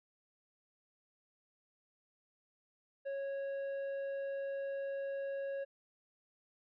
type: tone with tanh clipping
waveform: sine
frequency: 551 Hz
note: C#5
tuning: 11 cents flat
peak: -38 dBFS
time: 3.05-5.65 s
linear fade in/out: 20 ms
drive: 7 dB
effects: none

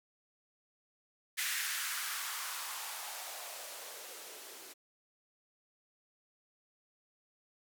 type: noise with band-pass filter sweep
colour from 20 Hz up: violet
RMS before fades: -41 dBFS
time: 1.37-4.74 s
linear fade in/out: 20 ms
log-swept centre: 1900 to 340 Hz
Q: 2.4
effects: none

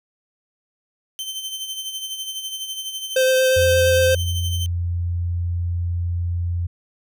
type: tone with tremolo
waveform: sawtooth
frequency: 3095 Hz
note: G7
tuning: 23 cents flat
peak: -22 dBFS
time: 1.19-4.66 s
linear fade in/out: 0 ms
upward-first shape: sine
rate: 12 Hz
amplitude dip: 55%
type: tone with vibrato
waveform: square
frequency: 519 Hz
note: C5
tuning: 14 cents flat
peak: -15 dBFS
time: 3.16-4.15 s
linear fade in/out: 5 ms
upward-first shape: sine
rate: 8.6 Hz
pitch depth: 11 cents each way
type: tone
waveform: sine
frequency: 86.8 Hz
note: F2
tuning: 10 cents flat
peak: -20 dBFS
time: 3.56-6.67 s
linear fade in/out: 10 ms
effects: none

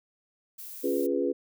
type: noise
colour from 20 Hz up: violet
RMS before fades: -42 dBFS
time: 0.58-1.07 s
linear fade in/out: 10 ms
type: chord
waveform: sine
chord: C# dominant seventh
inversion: none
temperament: equal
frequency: 277.2 / 349.2 / 415.3 / 493.9 Hz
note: C#4 / E#4 / G#4 / B4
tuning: 0 / 0 / 0 / 0 cents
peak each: -30 dBFS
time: 0.83-1.33 s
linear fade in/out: 20 ms
effects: none

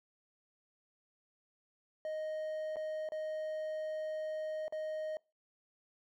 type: tone with dropouts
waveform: triangle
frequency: 622.3 Hz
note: D#5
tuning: in tune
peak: -34 dBFS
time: 2.05-5.17 s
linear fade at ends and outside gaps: 1 ms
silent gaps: 2.759-2.767 / 3.089-3.12 / 4.681-4.724 s
effects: noise-tail reverb RT60 0.3 s tail -26 dB re dry

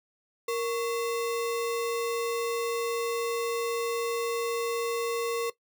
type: tone with sample-and-hold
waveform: sine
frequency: 466.2 Hz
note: A#4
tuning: in tune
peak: -26 dBFS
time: 0.48-5.5 s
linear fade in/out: 5 ms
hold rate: 1575 Hz
effects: noise-tail reverb RT60 0.1 s tail -17 dB re dry

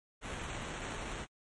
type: noise with sample-and-hold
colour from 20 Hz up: pink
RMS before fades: -41 dBFS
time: 0.21-1.27 s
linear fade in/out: 50 ms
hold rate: 4900 Hz
effects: MP3 48 kbps

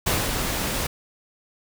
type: noise with ADSR envelope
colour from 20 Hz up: pink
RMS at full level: -21 dBFS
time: 0.06-0.87 s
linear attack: 11 ms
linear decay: 200 ms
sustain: -5 dB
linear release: 7 ms
effects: none

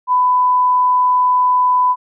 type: tone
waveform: sine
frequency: 999 Hz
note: B5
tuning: 20 cents sharp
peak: -10 dBFS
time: 0.07-1.96 s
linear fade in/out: 50 ms
effects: none

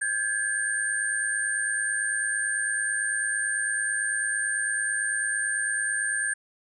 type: tone cluster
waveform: sine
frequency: 1596 / 1705 / 8770 Hz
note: G6 / G#6 / C#9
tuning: +31 / +45 / -20 cents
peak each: -29 dBFS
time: 0.01-6.34 s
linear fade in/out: 10 ms
effects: none

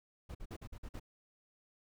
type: noise bursts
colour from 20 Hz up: brown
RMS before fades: -44 dBFS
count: 7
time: 0.29-0.998 s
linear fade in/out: 10 ms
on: 60 ms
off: 48 ms
effects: none

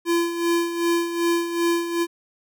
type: tone with tremolo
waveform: square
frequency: 340.4 Hz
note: F4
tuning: 44 cents flat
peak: -18 dBFS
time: 0.05-2.07 s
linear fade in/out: 50 ms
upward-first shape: sine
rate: 2.6 Hz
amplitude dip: 65%
effects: none

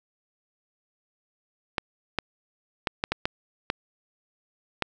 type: clicks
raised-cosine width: 0.3 ms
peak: -8 dBFS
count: 8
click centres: 1.782 / 2.187 / 2.872 / 3.039 / 3.12 / 3.255 / 3.701 / 4.823 s
effects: none

